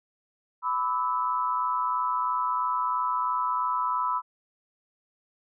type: tone cluster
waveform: sine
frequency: 997 / 1183 / 1306 Hz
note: B5 / D6 / E6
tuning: +16 / +12 / -17 cents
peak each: -26 / -35 / -29 dBFS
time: 0.62-4.22 s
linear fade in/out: 50 ms
effects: none